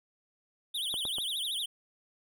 square tone with vibrato, 3393 Hz, G#7, 36 cents sharp, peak -32 dBFS, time 0.74-1.66 s, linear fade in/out 10 ms, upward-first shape triangle, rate 13 Hz, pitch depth 250 cents each way
clicks, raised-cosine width 1 ms, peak -27 dBFS, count 3, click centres 0.941 / 1.053 / 1.184 s
effects none

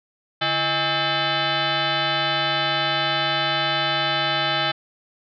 sine tone with frequency modulation, 1108.7 Hz, C#6, in tune, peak -19 dBFS, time 0.41-4.72 s, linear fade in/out 10 ms, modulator 482 Hz, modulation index 5.8, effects none

